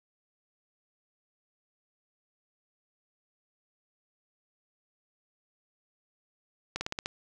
slowing click train, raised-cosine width 0.2 ms, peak -15 dBFS, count 6, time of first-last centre 6.76-7.059 s, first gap 50 ms, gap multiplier 1.09, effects none

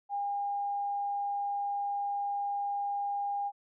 sine tone, 808 Hz, G#5, 48 cents flat, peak -30 dBFS, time 0.09-3.52 s, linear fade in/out 50 ms, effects none

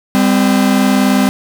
45% pulse tone pair together, 199.5 / 258.3 Hz, G3 / C4, +31 / -22 cents, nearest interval major third, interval 447 cents, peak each -12 dBFS, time 0.15-1.29 s, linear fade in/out 0 ms, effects 7-bit

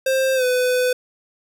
square tone with pitch glide, 528 to 501.3 Hz, C5 to B4, +16 to +26 cents, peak -17 dBFS, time 0.06-0.93 s, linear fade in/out 5 ms, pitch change -90 cents, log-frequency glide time 0.35-0.44 s, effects none

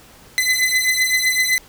sawtooth beating tone pair, 2019 / 2026.8 Hz, B6 / B6, +38 / +44 cents, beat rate 7.8 Hz, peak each -15 dBFS, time 0.38-1.58 s, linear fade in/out 0 ms, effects pink hiss -46 dBFS RMS until 1.68 s

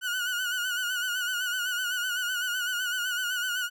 30% pulse tone with vibrato, 1468 Hz, F#6, 14 cents flat, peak -25 dBFS, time 0.01-3.7 s, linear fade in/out 50 ms, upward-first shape sine, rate 7.9 Hz, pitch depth 62 cents each way, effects none

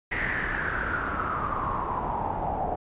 pink noise with low-pass filter sweep, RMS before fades -29 dBFS, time 0.11-2.76 s, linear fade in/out 10 ms, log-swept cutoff 2000 to 730 Hz, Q 7.9, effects resampled to 8000 Hz

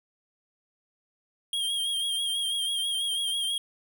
square tone with vibrato, 3232 Hz, G#7, 48 cents flat, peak -27 dBFS, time 1.53-3.58 s, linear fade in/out 2 ms, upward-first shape sine, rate 6.1 Hz, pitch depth 45 cents each way, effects none

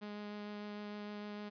sawtooth tone with vibrato, 207.7 Hz, G#3, in tune, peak -39 dBFS, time 0.01-1.5 s, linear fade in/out 20 ms, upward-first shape triangle, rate 6.6 Hz, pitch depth 9 cents each way, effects resampled to 11025 Hz + 12-bit

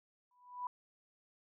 sine tone with exponential growth, 987.8 Hz, B5, in tune, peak -34 dBFS, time 0.31-0.67 s, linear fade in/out 2 ms, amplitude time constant 78 ms, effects none

